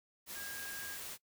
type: tone in noise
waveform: sine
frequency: 1626 Hz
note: G#6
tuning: 37 cents flat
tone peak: -45 dBFS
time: 0.34-0.98 s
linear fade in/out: 50 ms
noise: white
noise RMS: -45 dBFS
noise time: 0.26-1.18 s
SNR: -3 dB
effects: noise-tail reverb RT60 0.1 s tail -21 dB re dry